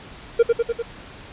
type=tone with echo; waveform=triangle; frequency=466.2 Hz; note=A#4; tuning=in tune; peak=-8 dBFS; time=0.39-0.43 s; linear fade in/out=10 ms; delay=99 ms; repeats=4; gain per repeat=-3 dB; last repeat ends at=0.826 s; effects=pink hiss -41 dBFS RMS until 1.32 s + resampled to 8000 Hz